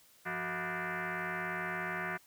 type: tone with frequency modulation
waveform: sine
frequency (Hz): 174.61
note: F3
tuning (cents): 0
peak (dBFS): -34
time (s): 0.25-2.18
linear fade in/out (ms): 20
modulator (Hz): 272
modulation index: 7.2
effects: white hiss -63 dBFS RMS until 2.26 s